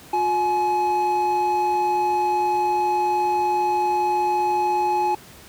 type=tone pair together; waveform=triangle; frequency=357.9 / 845.4 Hz; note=F4 / G#5; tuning=+42 / +31 cents; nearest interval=octave + minor third; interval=1489 cents; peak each=-24 / -17 dBFS; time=0.13-5.15 s; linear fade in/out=5 ms; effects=pink hiss -45 dBFS RMS until 5.48 s + high-pass 60 Hz 12 dB/octave